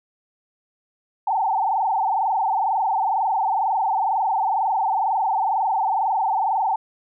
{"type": "tone with frequency modulation", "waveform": "sine", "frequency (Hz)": 830, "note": "G#5", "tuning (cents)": -1, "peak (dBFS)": -18, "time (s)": [1.27, 6.76], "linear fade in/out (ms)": 5, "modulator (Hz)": 22.1, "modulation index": 3.8, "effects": []}